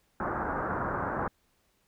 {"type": "low-pass noise", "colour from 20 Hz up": "white", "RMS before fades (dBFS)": -32, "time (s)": [0.2, 1.28], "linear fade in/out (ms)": 2, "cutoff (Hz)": 1500, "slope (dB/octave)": 48, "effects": ["pink hiss -71 dBFS RMS until 1.87 s"]}